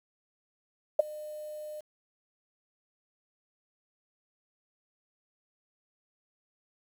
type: tone with ADSR envelope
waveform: sine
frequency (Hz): 606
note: D#5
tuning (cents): -46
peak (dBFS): -14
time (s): 0.99-1.81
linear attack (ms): 6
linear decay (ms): 13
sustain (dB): -24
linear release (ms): 13
effects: 9-bit